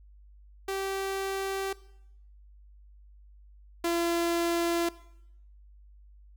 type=tone pair in turn; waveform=sawtooth; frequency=388.1 / 340.3 Hz; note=G4 / F4; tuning=-17 / -45 cents; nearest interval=major second; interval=228 cents; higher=first; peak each=-26 / -22 dBFS; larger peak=second; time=0.68-1.73 / 3.84-4.89 s; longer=neither; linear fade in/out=5 ms; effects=noise-tail reverb RT60 0.8 s tail -19 dB re dry + added 50 Hz sine -51 dBFS peak until 6.36 s